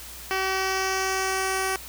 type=tone with low-pass filter sweep; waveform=10% pulse; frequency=381.2 Hz; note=G4; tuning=48 cents flat; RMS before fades=-26 dBFS; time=0.31-1.76 s; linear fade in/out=0 ms; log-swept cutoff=4100 to 11000 Hz; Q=1.7; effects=added 60 Hz sine -46 dBFS peak until 1.88 s + white hiss -41 dBFS RMS until 1.88 s